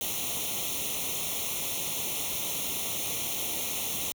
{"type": "noise with comb filter", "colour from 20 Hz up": "white", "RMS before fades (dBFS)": -32, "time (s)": [0.01, 4.12], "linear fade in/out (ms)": 0, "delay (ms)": 0.31, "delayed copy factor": 0.9, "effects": ["high-pass 60 Hz 12 dB/octave"]}